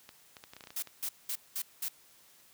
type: clicks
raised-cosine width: 0.2 ms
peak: -30 dBFS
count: 11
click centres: 0.091 / 0.368 / 0.439 / 0.535 / 0.566 / 0.608 / 0.639 / 0.672 / 0.705 / 0.802 / 0.873 s
type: noise bursts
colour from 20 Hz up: blue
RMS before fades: -35 dBFS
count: 5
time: 0.76-1.885 s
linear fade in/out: 5 ms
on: 65 ms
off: 200 ms
effects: white hiss -61 dBFS RMS until 2.53 s + high-pass 60 Hz 12 dB/octave

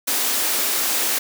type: high-pass noise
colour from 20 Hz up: white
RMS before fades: -21 dBFS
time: 0.07-1.19 s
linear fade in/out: 10 ms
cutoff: 220 Hz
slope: 96 dB/octave
effects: none

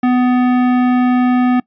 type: tone with hard clipping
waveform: sine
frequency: 249.4 Hz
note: B3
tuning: 17 cents sharp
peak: -12 dBFS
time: 0.03-1.6 s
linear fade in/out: 5 ms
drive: 15 dB
effects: noise-tail reverb RT60 0.1 s tail -23 dB re dry + resampled to 11025 Hz

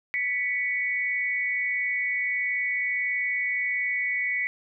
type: tone pair together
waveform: sine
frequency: 1975.5 / 2234 Hz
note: B6 / C#7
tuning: 0 / +13 cents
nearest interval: major second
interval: 213 cents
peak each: -27 dBFS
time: 0.14-4.47 s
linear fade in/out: 0 ms
effects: none

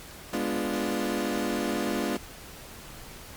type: chord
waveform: 30% pulse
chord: G# diminished seventh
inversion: none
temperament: equal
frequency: 207.7 / 246.9 / 293.7 / 349.2 Hz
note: G#3 / B3 / D4 / F4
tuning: 0 / 0 / 0 / 0 cents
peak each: -30 dBFS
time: 0.33-2.17 s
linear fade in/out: 5 ms
effects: pink hiss -45 dBFS RMS until 3.36 s + Opus 48 kbps

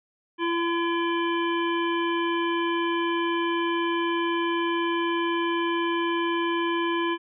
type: harmonic tone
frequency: 339 Hz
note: E4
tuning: 49 cents sharp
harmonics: 1 / 3 / 5 / 7 / 9 / 10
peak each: -25 / -28 / -33 / -36 / -36 / -49 dBFS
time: 0.38-7.18 s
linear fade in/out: 50 ms
effects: none

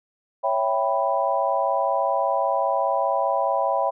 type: chord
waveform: sine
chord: C# half-diminished seventh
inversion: none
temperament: equal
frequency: 554.4 / 659.3 / 784 / 987.8 Hz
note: C#5 / E5 / G5 / B5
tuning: 0 / 0 / 0 / 0 cents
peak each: -25 dBFS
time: 0.43-3.91 s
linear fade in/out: 20 ms
effects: none

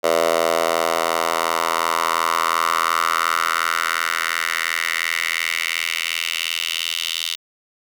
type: tone with high-pass filter sweep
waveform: 10% pulse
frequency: 82.8 Hz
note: E2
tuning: 8 cents sharp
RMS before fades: -21 dBFS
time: 0.03-7.36 s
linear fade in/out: 20 ms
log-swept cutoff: 600 to 3300 Hz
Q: 3.2
effects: none

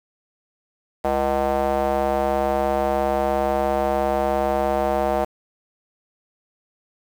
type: tone with band-pass filter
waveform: square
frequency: 68.5 Hz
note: C#2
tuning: 20 cents flat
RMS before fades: -21 dBFS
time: 1.04-5.25 s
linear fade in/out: 10 ms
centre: 680 Hz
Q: 3
effects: 7-bit

